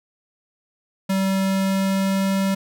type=tone with pitch glide; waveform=square; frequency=192.5 to 193.95 Hz; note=G3 to G3; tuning=-31 to -18 cents; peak=-19 dBFS; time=1.09-2.55 s; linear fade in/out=10 ms; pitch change=+13 cents; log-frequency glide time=1.26-2.35 s; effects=none